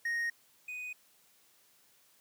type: tone pair in turn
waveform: triangle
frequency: 1864.7 / 2489 Hz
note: A#6 / D#7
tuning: 0 / 0 cents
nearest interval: perfect fourth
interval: 500 cents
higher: second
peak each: -29 / -37 dBFS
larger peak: first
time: 0.05-0.3 / 0.68-0.93 s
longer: neither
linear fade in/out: 5 ms
effects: white hiss -66 dBFS RMS until 2.2 s + high-pass 100 Hz 12 dB/octave